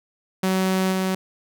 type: tone with level steps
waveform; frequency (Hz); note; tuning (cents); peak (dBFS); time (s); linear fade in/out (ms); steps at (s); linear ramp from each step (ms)
sawtooth; 188.2; F#3; +30; -15 / -17; 0.43-1.15; 5; 0.91; 20
effects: none